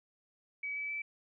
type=tone with pitch steps; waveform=sine; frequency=2278 / 2296 / 2315 Hz; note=C#7 / D7 / D7; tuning=+47 / -40 / -25 cents; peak=-35 dBFS; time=0.63-1.02 s; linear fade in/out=5 ms; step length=130 ms; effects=none